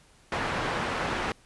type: low-pass noise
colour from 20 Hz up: white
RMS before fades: -30 dBFS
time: 0.32-1.32 s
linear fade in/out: 2 ms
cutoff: 1600 Hz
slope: 12 dB/octave
effects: pink hiss -59 dBFS RMS until 1.45 s + resampled to 24000 Hz